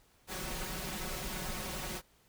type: noise with comb filter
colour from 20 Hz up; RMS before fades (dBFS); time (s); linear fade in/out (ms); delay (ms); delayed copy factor
pink; -39; 0.27-2.02; 50; 5.4; +0.9
effects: pink hiss -67 dBFS RMS until 2.28 s